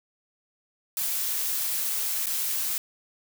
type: noise with dropouts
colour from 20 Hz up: blue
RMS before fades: -28 dBFS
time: 0.97-2.78 s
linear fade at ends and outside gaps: 1 ms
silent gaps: 2.259-2.268 s
effects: none